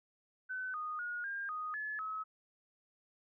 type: tone with pitch steps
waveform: sine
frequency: 1514 / 1236 / 1442 / 1606 / 1244 / 1716 / 1284 Hz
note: F#6 / D#6 / F#6 / G6 / D#6 / A6 / E6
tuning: +39 / -12 / -45 / +41 / -1 / -44 / -46 cents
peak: -37 dBFS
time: 0.49-2.24 s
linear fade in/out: 20 ms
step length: 250 ms
effects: none